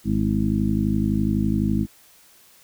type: harmonic tone with a mistuned harmonic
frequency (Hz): 51.91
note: G#1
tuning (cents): 0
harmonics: 1 / 2 / 3 / 4 / 5 / 6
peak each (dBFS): -28 / -26 / -28 / -22 / -27 / -28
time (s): 0.04-1.87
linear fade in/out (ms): 50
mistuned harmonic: 6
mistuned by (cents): +59
effects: white hiss -53 dBFS RMS until 2.63 s